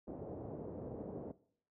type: low-pass noise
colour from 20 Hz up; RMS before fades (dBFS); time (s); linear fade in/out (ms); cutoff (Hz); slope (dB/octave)
white; -45; 0.07-1.32; 10; 550; 24
effects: noise-tail reverb RT60 0.6 s tail -19 dB re dry + high-pass 80 Hz 12 dB/octave